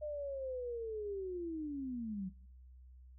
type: linear sweep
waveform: sine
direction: down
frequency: 609 to 179.8 Hz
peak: -38 dBFS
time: 0.01-2.3 s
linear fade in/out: 20 ms
effects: noise-tail reverb RT60 0.6 s tail -22 dB re dry + added 63 Hz sine -54 dBFS peak until 3.18 s